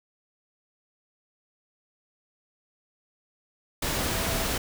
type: tone in noise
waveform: sine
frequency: 659.3 Hz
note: E5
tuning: in tune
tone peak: -37 dBFS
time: 4.14-4.45 s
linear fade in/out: 5 ms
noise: pink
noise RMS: -28 dBFS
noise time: 3.82-4.58 s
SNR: -12 dB
effects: none